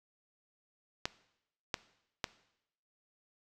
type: clicks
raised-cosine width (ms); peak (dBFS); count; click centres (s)
0.2; -14; 3; 1.055 / 1.742 / 2.242
effects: noise-tail reverb RT60 0.8 s tail -18 dB re dry